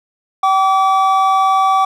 triangle tone pair together, 768.9 / 1152 Hz, G5 / D6, -34 / -34 cents, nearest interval perfect fifth, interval 700 cents, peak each -11 dBFS, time 0.43-1.85 s, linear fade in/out 5 ms, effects none

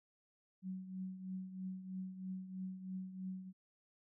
sine tone with tremolo, 187.2 Hz, F#3, 20 cents sharp, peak -39 dBFS, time 0.62-3.53 s, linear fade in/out 50 ms, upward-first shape triangle, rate 3.1 Hz, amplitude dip 70%, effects none

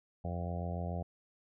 harmonic tone, 87 Hz, F2, 6 cents flat, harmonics 1 / 2 / 3 / 4 / 5 / 6 / 7 / 8 / 9, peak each -37 / -40 / -51 / -52 / -50 / -48 / -47 / -45 / -50 dBFS, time 0.24-1.03 s, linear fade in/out 10 ms, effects none

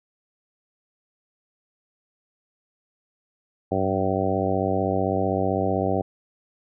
harmonic tone with a mistuned harmonic, 95.7 Hz, G2, 41 cents flat, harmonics 1 / 2 / 3 / 4 / 5 / 6 / 7 / 8, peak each -29 / -29 / -29 / -29 / -29 / -29 / -29 / -29 dBFS, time 3.71-6.02 s, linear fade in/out 10 ms, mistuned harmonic 1, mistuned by +41 cents, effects none

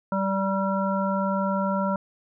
harmonic tone with a mistuned harmonic, 194.4 Hz, G3, 14 cents flat, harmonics 1 / 3 / 5 / 7, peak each -25 / -28 / -29 / -31 dBFS, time 0.12-1.96 s, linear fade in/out 2 ms, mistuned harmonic 5, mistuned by -16 cents, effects none

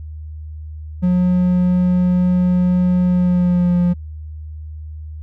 triangle tone with pitch glide, 180.2 to 176.19 Hz, F#3 to F3, -45 to +16 cents, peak -10 dBFS, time 1.02-3.94 s, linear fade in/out 20 ms, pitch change -39 cents, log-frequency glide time 3.07-3.78 s, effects added 77 Hz sine -28 dBFS peak until 5.22 s

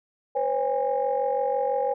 sine tone cluster, 500 / 546 / 814 Hz, B4 / C#5 / G#5, +21 / -26 / -35 cents, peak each -26 dBFS, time 0.35-1.94 s, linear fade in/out 10 ms, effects tanh soft clip ceiling -14 dBFS

